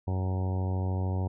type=harmonic tone; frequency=93.3 Hz; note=F#2; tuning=15 cents sharp; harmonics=1 / 2 / 3 / 4 / 5 / 6 / 7 / 8 / 9 / 10; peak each=-27 / -37 / -41 / -42 / -45 / -45 / -49 / -45 / -47 / -47 dBFS; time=0.07-1.28 s; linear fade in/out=10 ms; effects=none